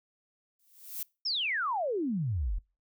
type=noise with exponential growth; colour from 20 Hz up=violet; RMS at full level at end=-33 dBFS; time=0.59-1.03 s; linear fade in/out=5 ms; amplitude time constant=95 ms
type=exponential sweep; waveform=sine; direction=down; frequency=5580 to 38.89 Hz; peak=-28 dBFS; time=1.25-2.59 s; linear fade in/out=10 ms
effects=noise-tail reverb RT60 0.3 s tail -25 dB re dry